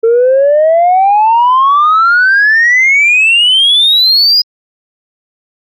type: exponential sweep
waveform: sine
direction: up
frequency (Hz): 448.2 to 4978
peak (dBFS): -3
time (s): 0.03-4.42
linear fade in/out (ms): 10
effects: tanh soft clip ceiling -2 dBFS + Opus 48 kbps

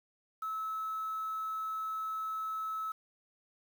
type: tone with quantisation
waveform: sine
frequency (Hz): 1300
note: E6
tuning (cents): -24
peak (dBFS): -34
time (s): 0.42-2.92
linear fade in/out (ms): 5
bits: 9
effects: none

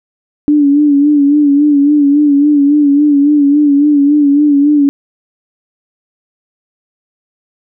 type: tone with vibrato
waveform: sine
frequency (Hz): 289.3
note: D4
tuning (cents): -26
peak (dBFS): -5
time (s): 0.48-4.89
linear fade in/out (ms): 0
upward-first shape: sine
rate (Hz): 3.6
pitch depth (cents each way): 56
effects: none

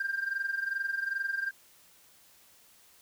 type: tone with amplitude modulation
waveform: sine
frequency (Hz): 1590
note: G6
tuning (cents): +24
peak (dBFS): -25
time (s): 0-1.51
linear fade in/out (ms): 5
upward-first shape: sine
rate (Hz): 22.5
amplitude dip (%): 80
effects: tanh soft clip ceiling -25 dBFS + white hiss -60 dBFS RMS until 3.01 s

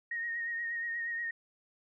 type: tone with vibrato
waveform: sine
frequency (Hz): 1864.7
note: A#6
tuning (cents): 0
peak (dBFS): -33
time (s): 0.11-1.31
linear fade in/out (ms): 5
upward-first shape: triangle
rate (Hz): 8.4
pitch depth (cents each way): 35
effects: none

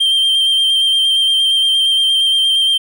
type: tone with vibrato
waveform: triangle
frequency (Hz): 3160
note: G7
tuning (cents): +13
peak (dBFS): -9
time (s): 0-2.78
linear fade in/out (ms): 10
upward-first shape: square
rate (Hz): 8.6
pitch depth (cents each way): 14
effects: none

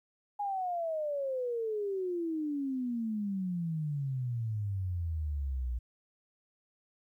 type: exponential sweep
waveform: sine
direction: down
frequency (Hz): 830.6 to 58.5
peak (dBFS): -31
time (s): 0.39-5.79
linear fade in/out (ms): 10
effects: 12-bit

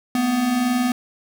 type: tone pair together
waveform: square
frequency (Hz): 227.5 / 248.7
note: A#3 / B3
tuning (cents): -42 / +12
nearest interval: major second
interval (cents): 154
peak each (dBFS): -28 / -19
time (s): 0.15-0.92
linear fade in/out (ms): 2
effects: none

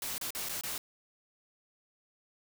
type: noise with dropouts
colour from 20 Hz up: white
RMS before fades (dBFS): -37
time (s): 0.02-0.78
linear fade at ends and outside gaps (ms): 2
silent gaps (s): 0.181-0.212 / 0.306-0.349 / 0.488-0.493 / 0.611-0.635
effects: none

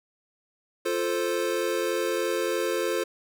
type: chord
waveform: square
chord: F major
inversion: none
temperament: equal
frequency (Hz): 349.2 / 440 / 523.3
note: F4 / A4 / C5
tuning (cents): 0 / 0 / 0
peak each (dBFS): -30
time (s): 0.85-3.04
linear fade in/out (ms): 10
effects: none

